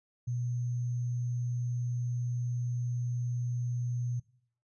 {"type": "tone with sample-and-hold", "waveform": "sine", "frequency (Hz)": 121.3, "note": "B2", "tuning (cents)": -31, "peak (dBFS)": -30, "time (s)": [0.27, 4.2], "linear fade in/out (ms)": 10, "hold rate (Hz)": 6300, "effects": ["noise-tail reverb RT60 0.6 s tail -21 dB re dry", "resampled to 24000 Hz"]}